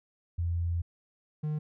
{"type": "tone pair in turn", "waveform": ["sine", "triangle"], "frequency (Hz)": [85.4, 152.17], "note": ["F2", "D#3"], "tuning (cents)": [-38, -38], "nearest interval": "minor seventh", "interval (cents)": 1000, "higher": "second", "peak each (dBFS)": -27, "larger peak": "neither", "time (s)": [[0.38, 0.82], [1.43, 1.59]], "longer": "first", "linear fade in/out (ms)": 10, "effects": []}